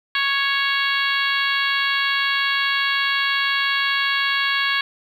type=harmonic tone; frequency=554.4 Hz; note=C#5; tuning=in tune; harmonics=2 / 3 / 4 / 5 / 6 / 7 / 8; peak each=-26 / -22 / -25 / -27 / -26 / -30 / -31 dBFS; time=0.15-4.81 s; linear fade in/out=2 ms; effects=8-bit